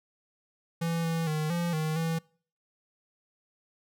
square tone with pitch steps, 166.8 / 164.8 / 154.3 / 171.9 / 156.3 / 163.9 Hz, E3 / E3 / D#3 / F3 / D#3 / E3, +21 / 0 / -14 / -27 / +8 / -10 cents, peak -28 dBFS, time 0.81-2.19 s, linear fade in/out 10 ms, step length 230 ms, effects noise-tail reverb RT60 0.5 s tail -26 dB re dry

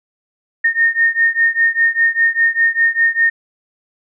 sine beating tone pair, 1833 / 1838 Hz, A#6 / A#6, -30 / -25 cents, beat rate 5 Hz, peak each -14 / -15 dBFS, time 0.64-3.3 s, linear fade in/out 10 ms, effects none

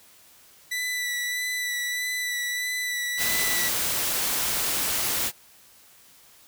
sawtooth tone with vibrato, 1975.5 Hz, B6, in tune, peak -23 dBFS, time 0.71-3.69 s, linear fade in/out 10 ms, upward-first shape sine, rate 1.6 Hz, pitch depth 19 cents each way
white noise, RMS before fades -26 dBFS, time 3.17-5.32 s, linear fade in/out 50 ms
effects white hiss -54 dBFS RMS until 6.47 s

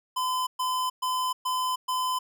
square tone bursts, 1018 Hz, C6, 48 cents flat, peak -26 dBFS, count 5, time 0.16-2.19 s, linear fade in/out 10 ms, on 310 ms, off 120 ms, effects none

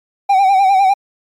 triangle tone with vibrato, 776 Hz, G5, 18 cents flat, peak -6 dBFS, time 0.29-0.94 s, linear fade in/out 10 ms, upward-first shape sine, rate 9.9 Hz, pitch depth 66 cents each way, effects MP3 96 kbps

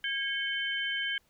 sine tone cluster, 1630 / 2199 / 3083 Hz, G#6 / C#7 / G7, -33 / -14 / -29 cents, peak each -33 / -37 / -33 dBFS, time 0.04-1.18 s, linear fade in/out 2 ms, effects pink hiss -69 dBFS RMS until 1.29 s

